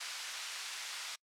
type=band-pass noise; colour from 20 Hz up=white; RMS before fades=-43 dBFS; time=0-1.16 s; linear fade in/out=10 ms; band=1200 to 5500 Hz; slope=12 dB/octave; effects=noise-tail reverb RT60 0.1 s tail -26 dB re dry + low-pass 12000 Hz 12 dB/octave